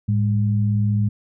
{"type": "tone pair together", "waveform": "sine", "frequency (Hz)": [107.68, 203], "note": ["A2", "G#3"], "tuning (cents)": [-37, -39], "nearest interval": "major seventh", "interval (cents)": 1098, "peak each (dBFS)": [-17, -23], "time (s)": [0.08, 1.09], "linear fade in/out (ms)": 10, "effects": []}